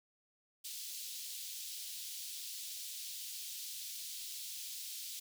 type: high-pass noise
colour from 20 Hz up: pink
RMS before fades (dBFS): -45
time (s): 0.64-5.2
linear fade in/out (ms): 10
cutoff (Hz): 3400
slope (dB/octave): 24
effects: none